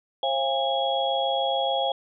sine tone cluster, 536 / 688 / 815 / 3322 Hz, C5 / F5 / G#5 / G#7, +42 / -26 / -33 / 0 cents, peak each -27 / -28 / -27 / -29 dBFS, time 0.23-1.92 s, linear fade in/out 2 ms, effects none

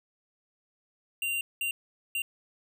square tone bursts at uneven times, 2775 Hz, F7, 12 cents flat, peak -29 dBFS, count 3, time 1.22-1.41 / 1.61-1.71 / 2.15-2.22 s, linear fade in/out 2 ms, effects none

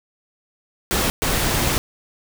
pink noise bursts at uneven times, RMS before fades -20 dBFS, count 2, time 0.91-1.1 / 1.22-1.78 s, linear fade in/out 0 ms, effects none

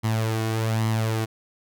sawtooth tone with flanger, 111.2 Hz, A2, 19 cents sharp, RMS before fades -24 dBFS, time 0.03-1.26 s, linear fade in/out 20 ms, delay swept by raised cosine 0.97 to 2.77 ms, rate 1.2 Hz, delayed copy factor +0.55, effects none

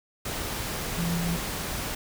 sine tone in noise, 170.1 Hz, F3, 45 cents flat, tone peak -26 dBFS, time 0.98-1.37 s, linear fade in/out 5 ms, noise pink, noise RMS -32 dBFS, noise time 0.25-1.95 s, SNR +3 dB, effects none

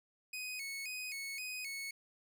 sawtooth tone with vibrato, 2349 Hz, D7, in tune, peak -37 dBFS, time 0.33-1.91 s, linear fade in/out 5 ms, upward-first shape square, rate 1.9 Hz, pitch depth 110 cents each way, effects none

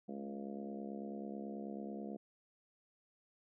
harmonic tone with a mistuned harmonic, 69.2 Hz, C#2, 2 cents flat, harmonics 3 / 4 / 5 / 6 / 7 / 8 / 9 / 10, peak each -44 / -51 / -50 / -54 / -52 / -57 / -57 / -54 dBFS, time 0.08-2.17 s, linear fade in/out 10 ms, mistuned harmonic 3, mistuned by +20 cents, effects none

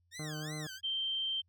15% pulse tone with vibrato, 1760 Hz, A6, in tune, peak -37 dBFS, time 0.11-0.81 s, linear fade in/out 50 ms, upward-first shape sine, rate 2.8 Hz, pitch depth 260 cents each way
harmonic tone, 153.2 Hz, D#3, 27 cents flat, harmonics 1 / 2 / 3 / 4 / 5 / 7 / 8 / 9 / 10, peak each -40 / -46 / -50 / -52 / -54 / -57 / -58 / -59 / -60 dBFS, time 0.19-0.67 s, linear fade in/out 5 ms
sine tone, 3136 Hz, G7, in tune, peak -32 dBFS, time 0.83-1.42 s, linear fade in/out 20 ms
effects added 87 Hz sine -70 dBFS peak until 1.48 s

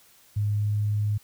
sine tone with pitch glide, 103.83 to 104.61 Hz, G#2 to G#2, 0 to +13 cents, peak -22 dBFS, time 0.36-1.18 s, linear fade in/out 10 ms, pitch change +13 cents, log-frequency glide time 0.49-0.8 s, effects white hiss -57 dBFS RMS until 1.23 s

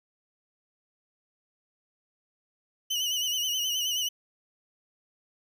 30% pulse tone with vibrato, 2960 Hz, F#7, in tune, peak -24 dBFS, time 2.9-4.09 s, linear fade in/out 10 ms, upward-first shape sine, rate 9.4 Hz, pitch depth 67 cents each way, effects none

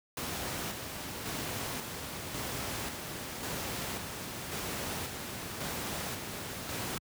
pink noise with tremolo, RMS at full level -36 dBFS, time 0.17-6.98 s, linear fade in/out 2 ms, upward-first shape square, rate 0.92 Hz, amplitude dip 35%, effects high-pass 80 Hz 12 dB/octave

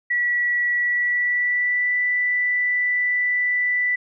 sine tone with pitch glide, 1940 to 1978.5 Hz, B6 to B6, -31 to +3 cents, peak -18 dBFS, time 0.1-3.96 s, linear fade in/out 10 ms, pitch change +34 cents, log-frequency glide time 0.75-1.97 s, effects none

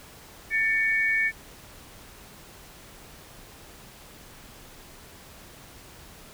sine tone pair together, 1779.5 / 2242 Hz, A6 / C#7, +19 / +19 cents, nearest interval major third, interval 400 cents, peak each -24 / -24 dBFS, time 0.5-1.32 s, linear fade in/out 50 ms, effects pink hiss -48 dBFS RMS until 6.33 s

